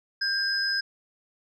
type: tone pair together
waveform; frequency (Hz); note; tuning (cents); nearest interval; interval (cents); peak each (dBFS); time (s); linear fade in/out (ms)
sine; 1593 / 5057; G6 / D#8; +27 / +27; octave + minor sixth; 2000; -26; 0.21-0.81; 10
effects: tanh soft clip ceiling -16 dBFS